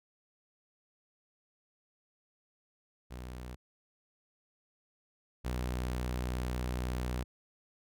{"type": "tone pair in turn", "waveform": "sawtooth", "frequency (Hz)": [61.9, 61.9], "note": ["B1", "B1"], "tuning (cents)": [5, 5], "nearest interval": "unison", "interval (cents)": 0, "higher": "neither", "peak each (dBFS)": [-38, -29], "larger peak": "second", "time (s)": [[3.1, 3.56], [5.44, 7.24]], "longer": "second", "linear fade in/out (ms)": 20, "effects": []}